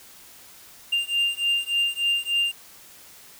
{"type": "beating tone pair", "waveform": "triangle", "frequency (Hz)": [2794, 2797.4], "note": ["F7", "F7"], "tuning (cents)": [0, 2], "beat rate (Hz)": 3.4, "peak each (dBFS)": -23, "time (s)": [0.92, 2.52], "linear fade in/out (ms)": 10, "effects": ["white hiss -48 dBFS RMS until 3.39 s"]}